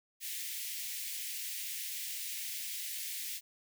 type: high-pass noise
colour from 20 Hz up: white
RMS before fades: -40 dBFS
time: 0.2-3.41 s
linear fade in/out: 50 ms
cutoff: 1900 Hz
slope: 48 dB/octave
effects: none